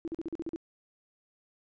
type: tone bursts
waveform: sine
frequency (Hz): 329.6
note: E4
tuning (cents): 0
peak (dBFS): -32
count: 8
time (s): 0.05-0.56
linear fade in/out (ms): 0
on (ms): 27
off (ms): 42
effects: resampled to 16000 Hz